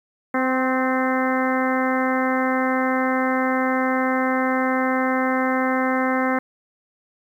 harmonic tone with a mistuned harmonic, 259 Hz, C4, 17 cents flat, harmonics 1 / 2 / 3 / 4 / 5 / 6 / 7 / 8, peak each -22 / -25 / -27 / -28 / -29 / -30 / -30 / -31 dBFS, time 0.34-6.39 s, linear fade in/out 5 ms, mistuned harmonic 4, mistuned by +22 cents, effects 9-bit

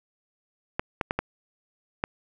clicks, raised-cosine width 0.5 ms, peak -10 dBFS, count 5, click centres 0.795 / 1.012 / 1.109 / 1.19 / 2.039 s, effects none

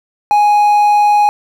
triangle tone, 830.6 Hz, G#5, in tune, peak -5 dBFS, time 0.31-1.29 s, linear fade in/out 0 ms, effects 7-bit

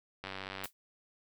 click train, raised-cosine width 0.3 ms, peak -24 dBFS, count 41, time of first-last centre 0.24-0.656 s, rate 96.1 Hz
blue noise with exponential decay, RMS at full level -37 dBFS, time 0.64-0.73 s, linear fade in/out 0 ms, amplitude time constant 18 ms
effects none

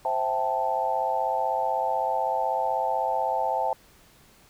sine chord, A minor seventh, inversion first, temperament equal, 523.3 / 659.3 / 784 / 880 Hz, C5 / E5 / G5 / A5, 0 / 0 / 0 / 0 cents, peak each -31 / -30 / -28 / -27 dBFS, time 0.05-3.73 s, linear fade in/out 2 ms, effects pink hiss -56 dBFS RMS until 4.49 s

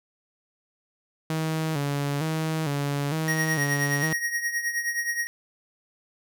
sawtooth tone with vibrato, 150.4 Hz, D3, 42 cents sharp, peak -21 dBFS, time 1.3-4.13 s, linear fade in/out 2 ms, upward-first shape square, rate 1.1 Hz, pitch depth 94 cents each way
square tone with tremolo, 1882 Hz, A#6, 16 cents sharp, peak -23 dBFS, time 3.28-5.27 s, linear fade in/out 0 ms, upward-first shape triangle, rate 9.5 Hz, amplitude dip 75%
effects none

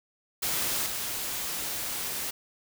white noise with level steps, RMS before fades -29 / -33 dBFS, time 0.42-2.31 s, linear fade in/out 10 ms, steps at 0.86 s, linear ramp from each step 2 ms, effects none

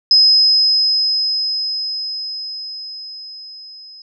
sine tone with level ramp, 5080 Hz, D#8, 35 cents sharp, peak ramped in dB -6 to -36 dBFS, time 0.11-4.02 s, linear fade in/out 2 ms, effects none

